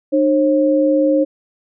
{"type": "tone pair together", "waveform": "sine", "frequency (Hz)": [302.5, 539], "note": ["D#4", "C#5"], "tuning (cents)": [-49, -49], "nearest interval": "minor seventh", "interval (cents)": 1000, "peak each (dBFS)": -14, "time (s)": [0.12, 1.25], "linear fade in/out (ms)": 20, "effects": []}